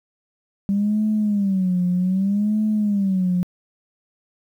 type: tone with vibrato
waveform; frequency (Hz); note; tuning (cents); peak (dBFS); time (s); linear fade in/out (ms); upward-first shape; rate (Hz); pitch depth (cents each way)
sine; 196; G3; 0; -16; 0.69-3.43; 0; sine; 0.64; 160
effects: tanh soft clip ceiling -12 dBFS + 9-bit